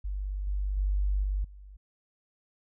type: tone with level steps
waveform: sine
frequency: 49 Hz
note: G1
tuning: in tune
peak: -30 / -27 / -24 / -26 / -45 dBFS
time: 0.04-1.77 s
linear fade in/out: 10 ms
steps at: 0.47 / 0.77 / 1.23 / 1.44 s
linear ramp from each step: 5 ms
effects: none